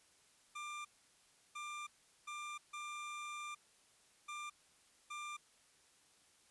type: tone bursts at uneven times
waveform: 25% pulse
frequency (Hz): 1191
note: D6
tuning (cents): +24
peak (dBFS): -40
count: 6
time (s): 0.55-0.85 / 1.55-1.87 / 2.27-2.58 / 2.73-3.55 / 4.28-4.5 / 5.1-5.37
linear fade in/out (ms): 10
effects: white hiss -69 dBFS RMS until 6.5 s + resampled to 24000 Hz